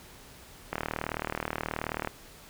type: click train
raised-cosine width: 0.5 ms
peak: -15 dBFS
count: 53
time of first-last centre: 0.73-2.074 s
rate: 38.7 Hz
effects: pink hiss -51 dBFS RMS until 2.49 s